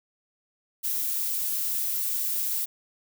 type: noise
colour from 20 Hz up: violet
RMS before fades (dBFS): -28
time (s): 0.83-2.66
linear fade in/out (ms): 20
effects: none